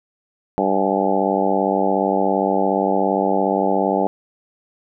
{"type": "harmonic tone with a mistuned harmonic", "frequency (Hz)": 97.3, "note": "G2", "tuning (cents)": -12, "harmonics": [2, 3, 4, 5, 6, 7, 8, 9], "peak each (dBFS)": [-24, -24, -24, -24, -24, -24, -24, -24], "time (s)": [0.58, 4.07], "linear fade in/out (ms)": 0, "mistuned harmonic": 9, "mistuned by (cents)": -48, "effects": []}